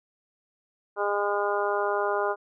harmonic tone, 203.9 Hz, G#3, 32 cents flat, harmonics 2 / 3 / 4 / 5 / 6 / 7, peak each -28 / -30 / -31 / -32 / -33 / -33 dBFS, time 0.96-2.36 s, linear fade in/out 50 ms, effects none

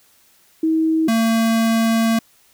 sine / square tone pair in turn, 320 / 226.3 Hz, D#4 / A3, +49 / +49 cents, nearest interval tritone, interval 600 cents, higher first, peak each -14 / -15 dBFS, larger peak first, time 0.63-1.08 / 1.08-2.19 s, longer second, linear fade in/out 5 ms, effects white hiss -55 dBFS RMS until 2.53 s

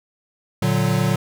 square chord, Bb augmented, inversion none, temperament equal, 116.54 / 146.83 / 185 Hz, Bb2 / D3 / F#3, 0 / 0 / 0 cents, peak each -22 dBFS, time 0.62-1.16 s, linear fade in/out 5 ms, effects none

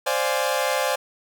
sawtooth chord, D half-diminished seventh, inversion third, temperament equal, 523.3 / 587.3 / 698.5 / 830.6 Hz, C5 / D5 / F5 / Ab5, 0 / 0 / 0 / 0 cents, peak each -21 / -22 / -26 / -24 dBFS, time 0.06-0.96 s, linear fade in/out 10 ms, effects none

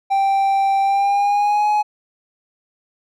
triangle tone with pitch glide, 784 to 840.3 Hz, G5 to G#5, 0 to +20 cents, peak -12 dBFS, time 0.1-1.83 s, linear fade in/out 20 ms, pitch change +120 cents, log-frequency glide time 0.82-1.68 s, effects none

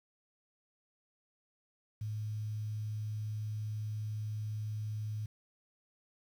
sine tone with quantisation, 107.2 Hz, A2, 45 cents flat, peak -35 dBFS, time 2.01-5.26 s, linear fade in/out 5 ms, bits 10, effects none

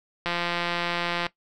click train, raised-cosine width 0.3 ms, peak -11 dBFS, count 175, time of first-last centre 0.26-1.266 s, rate 173 Hz, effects noise-tail reverb RT60 0.1 s tail -17 dB re dry

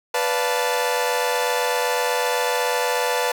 sawtooth chord, B half-diminished seventh, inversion none, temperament equal with one note detuned, 493.9 / 581.9 / 698.5 / 880 Hz, B4 / D5 / F5 / A5, 0 / -16 / 0 / 0 cents, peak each -19 / -24 / -25 / -21 dBFS, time 0.14-3.32 s, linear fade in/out 5 ms, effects none

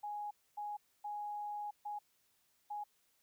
sine tone bursts at uneven times, 830.6 Hz, G#5, in tune, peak -39 dBFS, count 5, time 0.03-0.31 / 0.57-0.77 / 1.04-1.71 / 1.85-1.99 / 2.7-2.84 s, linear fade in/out 10 ms, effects white hiss -75 dBFS RMS until 3.22 s

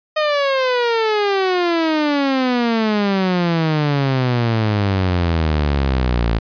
sawtooth exponential sweep, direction down, 622.3 to 55 Hz, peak -11 dBFS, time 0.16-6.39 s, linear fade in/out 10 ms, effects resampled to 11025 Hz

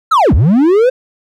triangle linear two-way sweep, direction down then up, 1389 to 55.3 to 527 Hz, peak -4 dBFS, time 0.11-0.9 s, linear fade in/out 10 ms, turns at 0.34 s, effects none

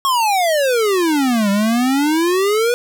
square exponential two-way sweep, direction down then up, 1108.7 to 196 to 492.4 Hz, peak -14 dBFS, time 0.05-2.74 s, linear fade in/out 0 ms, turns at 1.5 s, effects none

